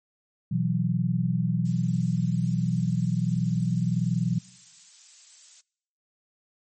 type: chord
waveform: sine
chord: B suspended fourth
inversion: none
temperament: equal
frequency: 123.47 / 164.81 / 185 Hz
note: B2 / E3 / F#3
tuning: 0 / 0 / 0 cents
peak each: -27 / -26 / -27 dBFS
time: 0.51-4.39 s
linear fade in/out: 10 ms
type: noise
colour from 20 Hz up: violet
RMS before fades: -42 dBFS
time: 1.65-5.61 s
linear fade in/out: 5 ms
effects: noise-tail reverb RT60 0.8 s tail -25 dB re dry + MP3 32 kbps